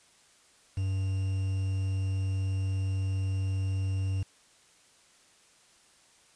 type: tone with quantisation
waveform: triangle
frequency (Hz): 95.8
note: G2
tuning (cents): -39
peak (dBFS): -25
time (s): 0.77-4.23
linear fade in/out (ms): 5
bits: 8
effects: white hiss -61 dBFS RMS until 6.35 s + resampled to 22050 Hz